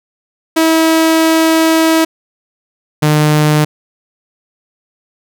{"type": "tone pair in turn", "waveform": "sawtooth", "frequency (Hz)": [323, 151.38], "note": ["E4", "D#3"], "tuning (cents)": [-35, -47], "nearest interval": "octave + minor second", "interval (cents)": 1312, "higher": "first", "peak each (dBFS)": -4, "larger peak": "neither", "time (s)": [[0.56, 2.05], [3.02, 3.65]], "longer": "first", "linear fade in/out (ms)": 10, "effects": []}